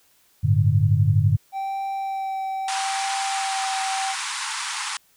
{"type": "chord", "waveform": "sine", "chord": "G suspended second", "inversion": "none", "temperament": "equal", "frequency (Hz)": [98, 110, 146.83], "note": ["G2", "A2", "D3"], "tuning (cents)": [0, 0, 0], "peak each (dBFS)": [-19, -19, -21], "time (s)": [0.43, 1.37], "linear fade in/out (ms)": 20}
{"type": "tone with vibrato", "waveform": "triangle", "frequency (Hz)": 776, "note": "G5", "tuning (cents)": -18, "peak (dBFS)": -23, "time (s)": [1.52, 4.16], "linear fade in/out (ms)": 50, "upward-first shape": "sine", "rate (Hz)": 0.77, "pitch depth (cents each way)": 13}
{"type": "band-pass noise", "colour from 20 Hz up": "pink", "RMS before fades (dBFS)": -29, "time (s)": [2.68, 4.97], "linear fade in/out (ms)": 2, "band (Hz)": [830, 10000], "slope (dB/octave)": 96}
{"effects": ["white hiss -60 dBFS RMS until 5.16 s"]}